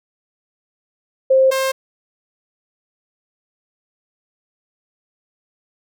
sine / sawtooth tone pair in turn, 528 / 530.8 Hz, C5 / C5, +16 / +25 cents, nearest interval unison, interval 9 cents, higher second, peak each -9 / -13 dBFS, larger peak first, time 1.3-1.51 / 1.51-1.72 s, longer neither, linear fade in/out 10 ms, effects none

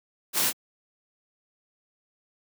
white noise, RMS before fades -24 dBFS, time 0.33-0.53 s, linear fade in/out 50 ms, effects high-pass 150 Hz 12 dB/octave

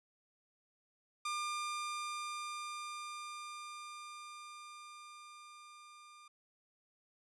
sawtooth tone with level ramp, 1200 Hz, D6, 37 cents sharp, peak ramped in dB -32 to -52 dBFS, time 1.25-6.28 s, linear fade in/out 5 ms, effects resampled to 24000 Hz

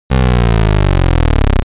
20% pulse linear sweep, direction down, 66.4 to 30.65 Hz, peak -3 dBFS, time 0.1-1.63 s, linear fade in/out 20 ms, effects resampled to 8000 Hz

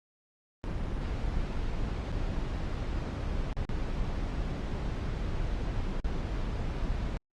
brown noise with dropouts, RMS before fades -32 dBFS, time 0.64-7.17 s, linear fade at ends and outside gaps 0 ms, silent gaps 2.117-2.125 / 3.528-3.568 / 3.651-3.692 / 6.002-6.045 s, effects low-pass 5000 Hz 12 dB/octave + Opus 32 kbps

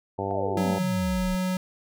harmonic tone, 98.1 Hz, G2, 2 cents sharp, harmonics 1 / 2 / 3 / 4 / 5 / 6 / 7 / 8 / 9, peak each -34 / -37 / -37 / -33 / -34 / -37 / -35 / -37 / -34 dBFS, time 0.18-0.79 s, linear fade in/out 10 ms
sine exponential sweep, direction down, 740 to 32.5 Hz, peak -30 dBFS, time 0.31-1.35 s, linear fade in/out 0 ms
square tone, 184.7 Hz, F#3, 3 cents flat, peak -25 dBFS, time 0.57-1.57 s, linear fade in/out 2 ms
effects none

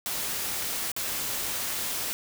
white noise with dropouts, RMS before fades -31 dBFS, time 0.06-2.13 s, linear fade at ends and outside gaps 0 ms, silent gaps 0.917-0.964 s, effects none

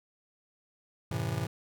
square chord, F# half-diminished seventh, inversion none, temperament just, 92.5 / 111 / 133.2 / 166.5 Hz, F#2 / A2 / C3 / E3, 0 / +16 / +31 / +18 cents, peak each -40 / -35 / -36 / -38 dBFS, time 1.11-1.47 s, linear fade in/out 5 ms, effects none

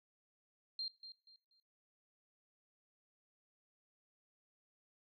sine tone with echo, 4186 Hz, C8, in tune, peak -38 dBFS, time 0.79-0.88 s, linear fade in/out 2 ms, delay 240 ms, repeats 3, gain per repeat -11 dB, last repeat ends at 1.6 s, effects noise-tail reverb RT60 0.5 s tail -20 dB re dry

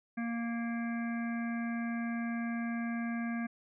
harmonic tone, 233.1 Hz, A#3, in tune, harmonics 1 / 3 / 5 / 7 / 9 / 10, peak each -33 / -45 / -49 / -44 / -49 / -52 dBFS, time 0.17-3.47 s, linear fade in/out 10 ms, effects none

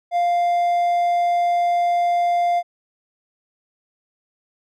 triangle tone, 698.5 Hz, F5, in tune, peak -14 dBFS, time 0.11-2.63 s, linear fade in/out 50 ms, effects none

